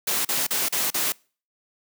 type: noise bursts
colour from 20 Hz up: white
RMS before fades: -24 dBFS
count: 5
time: 0.07-1.122 s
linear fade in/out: 5 ms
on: 180 ms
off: 38 ms
effects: noise-tail reverb RT60 0.4 s tail -26 dB re dry + high-pass 150 Hz 12 dB/octave

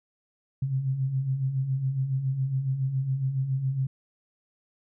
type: beating tone pair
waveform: sine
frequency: 127.7 / 134.9 Hz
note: C3 / C#3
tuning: -42 / -47 cents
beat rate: 7.2 Hz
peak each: -33 / -25 dBFS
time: 0.62-3.87 s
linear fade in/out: 5 ms
effects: none

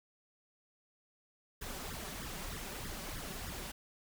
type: noise with flanger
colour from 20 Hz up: pink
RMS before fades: -43 dBFS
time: 1.61-3.72 s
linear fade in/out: 10 ms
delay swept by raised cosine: 0.57 to 5.37 ms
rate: 3.2 Hz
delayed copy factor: +0.95
effects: none

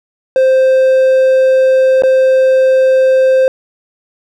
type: tone with dropouts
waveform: triangle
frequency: 523.3 Hz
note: C5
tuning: in tune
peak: -4 dBFS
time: 0.36-3.48 s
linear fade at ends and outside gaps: 1 ms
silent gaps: 2.022-2.035 s
effects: none

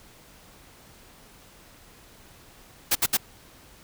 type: noise bursts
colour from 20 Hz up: white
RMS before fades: -21 dBFS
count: 3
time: 2.91-3.172 s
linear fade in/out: 10 ms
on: 44 ms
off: 65 ms
effects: pink hiss -52 dBFS RMS until 3.83 s

